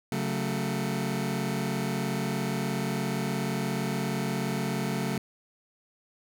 sawtooth chord, F# minor, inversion second, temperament just, 138.75 / 185 / 222 Hz, C#3 / F#3 / A3, +2 / 0 / +16 cents, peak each -28 dBFS, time 0.12-5.18 s, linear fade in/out 2 ms, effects none

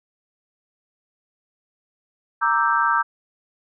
sine chord, E half-diminished seventh, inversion second, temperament equal, 932.3 / 1174.7 / 1318.5 / 1568 Hz, Bb5 / D6 / E6 / G6, 0 / 0 / 0 / 0 cents, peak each -22 dBFS, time 2.41-3.03 s, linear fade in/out 20 ms, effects none

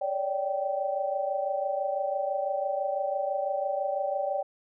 sine tone cluster, 564 / 590 / 778 Hz, C#5 / D5 / G5, +30 / +8 / -13 cents, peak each -31 dBFS, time 0.01-4.43 s, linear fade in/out 10 ms, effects none

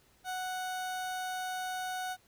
30% pulse tone, 740 Hz, F#5, in tune, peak -32 dBFS, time 0.24-2.17 s, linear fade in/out 50 ms, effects pink hiss -66 dBFS RMS until 2.27 s

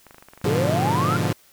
clicks, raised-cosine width 0.5 ms, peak -29 dBFS, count 11, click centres 0.067 / 0.109 / 0.145 / 0.183 / 0.225 / 0.286 / 0.335 / 0.376 / 0.415 / 0.49 / 0.522 s
sawtooth chord, G# diminished seventh, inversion none, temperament equal, 103.83 / 123.47 / 146.83 / 174.61 Hz, G#2 / B2 / D3 / F3, 0 / 0 / 0 / 0 cents, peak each -22 dBFS, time 0.44-1.33 s, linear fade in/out 5 ms
sine exponential sweep, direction up, 400.6 to 1432 Hz, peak -22 dBFS, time 0.46-1.17 s, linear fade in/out 5 ms
effects white hiss -55 dBFS RMS until 1.52 s

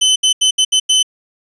sawtooth tone bursts at uneven times, 3039 Hz, F#7, 46 cents sharp, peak -6 dBFS, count 6, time 0.01-0.16 / 0.23-0.33 / 0.41-0.51 / 0.58-0.65 / 0.72-0.8 / 0.89-1.03 s, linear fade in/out 10 ms, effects resampled to 22050 Hz

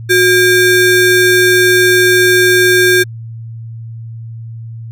square ring-modulated tone, 987.8 Hz, B5, in tune, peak -4 dBFS, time 0.09-3.04 s, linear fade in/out 20 ms, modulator 623 Hz, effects added 114 Hz sine -24 dBFS peak until 4.91 s

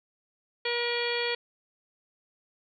harmonic tone with a mistuned harmonic, 477.4 Hz, A#4, 41 cents sharp, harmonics 1 / 2 / 3 / 4 / 5 / 6 / 7 / 8 / 9, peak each -31 / -38 / -40 / -35 / -34 / -41 / -35 / -45 / -37 dBFS, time 0.65-1.35 s, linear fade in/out 5 ms, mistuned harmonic 9, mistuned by +34 cents, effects none

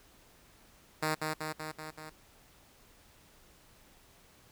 5% pulse tone with echo, 155.56 Hz, D#3, in tune, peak -18 dBFS, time 1.02-1.15 s, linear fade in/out 10 ms, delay 190 ms, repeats 5, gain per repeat -3 dB, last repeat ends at 2.1 s, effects pink hiss -61 dBFS RMS until 4.51 s

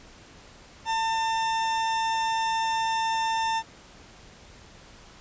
40% pulse tone, 898 Hz, A5, 35 cents sharp, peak -23 dBFS, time 0.85-3.63 s, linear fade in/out 50 ms, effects pink hiss -50 dBFS RMS until 5.2 s + resampled to 16000 Hz

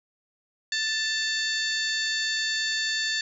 harmonic tone with a mistuned harmonic, 894 Hz, A5, 27 cents sharp, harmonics 2 / 3 / 4 / 5 / 6 / 7 / 8, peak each -28 / -38 / -32 / -30 / -43 / -41 / -37 dBFS, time 0.72-3.21 s, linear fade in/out 2 ms, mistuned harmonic 2, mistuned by -28 cents, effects none

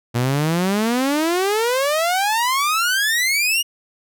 sawtooth exponential sweep, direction up, 116.54 to 2900 Hz, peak -13 dBFS, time 0.14-3.63 s, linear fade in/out 20 ms, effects none

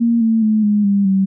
sine tone with pitch steps, 233.1 / 224.4 / 216 / 207.9 / 200.1 / 192.65 Hz, A#3 / A3 / A3 / G#3 / G3 / G3, 0 / +34 / -32 / +2 / +36 / -30 cents, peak -11 dBFS, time 0-1.26 s, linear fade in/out 20 ms, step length 210 ms, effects none

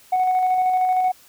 sine tone with tremolo, 740 Hz, F#5, in tune, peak -13 dBFS, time 0.12-1.12 s, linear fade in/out 10 ms, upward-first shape square, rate 13 Hz, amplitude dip 30%, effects tanh soft clip ceiling -14 dBFS + white hiss -51 dBFS RMS until 1.28 s

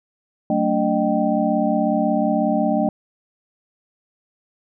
sine tone cluster, 188.1 / 224.6 / 290.2 / 612 / 776 Hz, F#3 / A3 / D4 / D#5 / G5, +29 / +36 / -21 / -29 / -18 cents, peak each -25 / -21 / -23 / -22 / -24 dBFS, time 0.5-2.89 s, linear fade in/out 2 ms, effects none

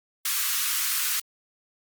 white high-pass noise, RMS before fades -26 dBFS, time 0.25-1.2 s, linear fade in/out 5 ms, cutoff 1100 Hz, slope 48 dB/octave, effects Opus 32 kbps

